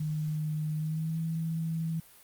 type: tone with pitch glide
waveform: sine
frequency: 153.7 to 162.65 Hz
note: D#3 to E3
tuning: -21 to -23 cents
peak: -29 dBFS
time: 0-2 s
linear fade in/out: 5 ms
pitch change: +98 cents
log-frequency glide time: 0.75-1.19 s
effects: white hiss -56 dBFS RMS until 2.23 s + Opus 48 kbps